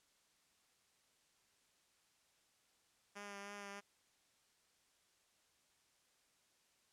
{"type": "tone with vibrato", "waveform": "5% pulse", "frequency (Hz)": 201.9, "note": "G#3", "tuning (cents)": -49, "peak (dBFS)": -37, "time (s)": [3.15, 3.81], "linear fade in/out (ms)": 20, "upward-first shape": "triangle", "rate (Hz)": 3.2, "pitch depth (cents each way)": 24, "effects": ["white hiss -75 dBFS RMS until 6.92 s", "low-pass 9000 Hz 12 dB/octave"]}